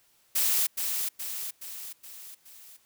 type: noise with echo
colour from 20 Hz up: blue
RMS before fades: -25 dBFS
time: 0.35-0.67 s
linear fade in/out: 10 ms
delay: 420 ms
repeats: 5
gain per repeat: -5 dB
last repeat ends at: 2.77 s
effects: white hiss -65 dBFS RMS until 2.85 s